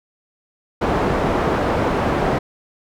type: low-pass noise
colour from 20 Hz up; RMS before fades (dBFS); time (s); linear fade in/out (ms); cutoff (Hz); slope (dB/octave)
white; -19; 0.81-2.39; 10; 770; 12
effects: none